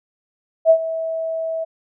sine tone with ADSR envelope, 650 Hz, E5, 24 cents flat, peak -6 dBFS, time 0.65-1.65 s, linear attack 51 ms, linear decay 76 ms, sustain -15 dB, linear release 18 ms, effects none

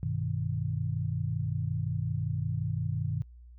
sine chord, G augmented, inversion none, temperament equal, 98 / 123.47 / 155.56 Hz, G2 / B2 / D#3, 0 / 0 / 0 cents, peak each -33 dBFS, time 0.03-3.22 s, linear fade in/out 0 ms, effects noise-tail reverb RT60 0.1 s tail -25 dB re dry + added 60 Hz sine -48 dBFS peak until 3.58 s

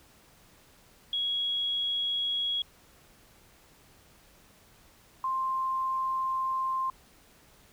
sine tone pair in turn, 3322 / 1050.9 Hz, G#7 / C6, 0 / +7 cents, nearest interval octave + minor sixth, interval 1993 cents, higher first, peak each -27 dBFS, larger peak neither, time 1.13-2.62 / 5.24-6.9 s, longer second, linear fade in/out 2 ms, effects pink hiss -59 dBFS RMS until 7.72 s

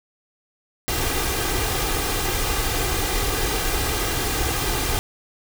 pink noise with comb filter, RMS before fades -23 dBFS, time 0.88-4.99 s, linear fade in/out 0 ms, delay 2.5 ms, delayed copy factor +0.6, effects none

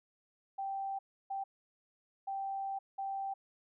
sine tone bursts at uneven times, 782 Hz, G5, 4 cents flat, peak -35 dBFS, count 4, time 0.58-0.99 / 1.3-1.44 / 2.27-2.79 / 2.98-3.34 s, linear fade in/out 10 ms, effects none

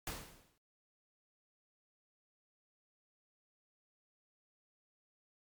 pink noise with exponential decay, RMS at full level -39 dBFS, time 0.07-0.58 s, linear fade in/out 2 ms, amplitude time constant 110 ms, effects MP3 96 kbps

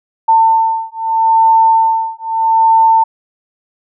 sine beating tone pair, 897 / 897.79 Hz, A5 / A5, +33 / +35 cents, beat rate 0.79 Hz, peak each -11 dBFS, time 0.28-3.04 s, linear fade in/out 10 ms, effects none

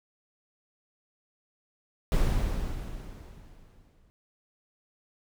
brown noise with exponential decay, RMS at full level -22 dBFS, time 2.12-4.1 s, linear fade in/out 0 ms, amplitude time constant 430 ms, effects none

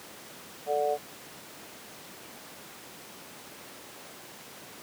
sine chord, D major, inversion second, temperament just, 440.5 / 587.3 / 734.2 Hz, A4 / D5 / F#5, +2 / 0 / -14 cents, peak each -29 dBFS, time 0.66-0.98 s, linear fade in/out 50 ms, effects pink hiss -46 dBFS RMS until 4.82 s + high-pass 200 Hz 12 dB/octave

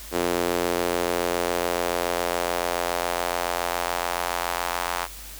sawtooth tone with high-pass filter sweep, 87.1 Hz, F2, 4 cents flat, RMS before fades -26 dBFS, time 0.11-5.08 s, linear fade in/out 50 ms, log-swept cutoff 370 to 910 Hz, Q 1.6, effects added 50 Hz sine -42 dBFS peak until 5.39 s + white hiss -41 dBFS RMS until 5.39 s

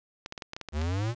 clicks, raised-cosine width 0.2 ms, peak -20 dBFS, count 9, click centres 0.261 / 0.324 / 0.378 / 0.422 / 0.534 / 0.565 / 0.613 / 0.687 / 0.816 s
square exponential sweep, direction up, 70.5 to 123.47 Hz, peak -28 dBFS, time 0.72-1.15 s, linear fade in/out 50 ms
effects resampled to 16000 Hz + 9-bit

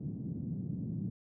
white band-pass noise, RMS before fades -38 dBFS, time 0-1.1 s, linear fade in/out 10 ms, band 110 to 220 Hz, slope 24 dB/octave, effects none

